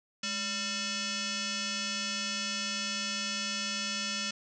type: tone with frequency modulation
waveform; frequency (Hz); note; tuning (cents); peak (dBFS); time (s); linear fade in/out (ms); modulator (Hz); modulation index
sine; 1369; F6; -35; -31; 0.23-4.31; 5; 789; 6.6
effects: none